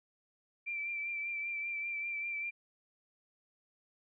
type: tone with vibrato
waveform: sine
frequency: 2349 Hz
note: D7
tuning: in tune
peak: -35 dBFS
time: 0.66-2.51 s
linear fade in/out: 20 ms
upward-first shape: triangle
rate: 5.1 Hz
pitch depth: 35 cents each way
effects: none